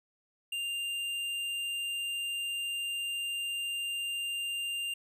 sine tone with hard clipping, 2794 Hz, F7, in tune, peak -34 dBFS, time 0.52-4.94 s, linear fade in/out 5 ms, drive 9 dB, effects none

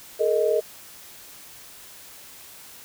sine chord, Ab suspended second, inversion none, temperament equal with one note detuned, 426.2 / 466.2 / 622.3 Hz, Ab4 / Bb4 / Eb5, +45 / 0 / 0 cents, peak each -23 dBFS, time 0.19-0.61 s, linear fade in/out 20 ms, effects white hiss -45 dBFS RMS until 2.84 s

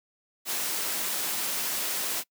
white noise, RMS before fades -30 dBFS, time 0.45-2.24 s, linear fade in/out 50 ms, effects noise-tail reverb RT60 0.1 s tail -24 dB re dry + high-pass 200 Hz 12 dB/octave

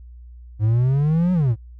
triangle exponential two-way sweep, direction up then down, 103.83 to 185.9 to 103.83 Hz, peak -13 dBFS, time 0.59-1.56 s, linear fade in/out 50 ms, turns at 1.33 s, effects noise-tail reverb RT60 0.1 s tail -21 dB re dry + added 60 Hz sine -38 dBFS peak until 1.79 s

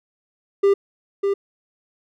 triangle tone with echo, 397.6 Hz, G4, 25 cents sharp, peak -10 dBFS, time 0.63-0.74 s, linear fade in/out 10 ms, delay 600 ms, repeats 1, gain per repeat -5 dB, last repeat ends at 1.34 s, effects none

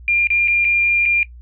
sine tone with dropouts, 2398 Hz, D7, 36 cents sharp, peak -13 dBFS, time 0.08-1.23 s, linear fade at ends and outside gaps 1 ms, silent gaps 0.271-0.303 / 0.476-0.481 / 0.646-0.65 / 1.055-1.059 s, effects noise-tail reverb RT60 0.1 s tail -17 dB re dry + added 60 Hz sine -36 dBFS peak until 1.41 s

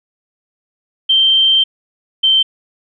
sine tone pair in turn, 3136 / 3116 Hz, G7 / G7, 0 / -11 cents, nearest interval unison, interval 11 cents, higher first, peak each -8 dBFS, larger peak neither, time 1.09-1.64 / 2.23-2.43 s, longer first, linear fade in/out 10 ms, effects none

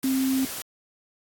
sine tone in noise, 264.6 Hz, C4, 20 cents sharp, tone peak -21 dBFS, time 0.04-0.45 s, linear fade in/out 2 ms, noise white, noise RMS -34 dBFS, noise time 0.03-0.62 s, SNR +10 dB, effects AAC 64 kbps

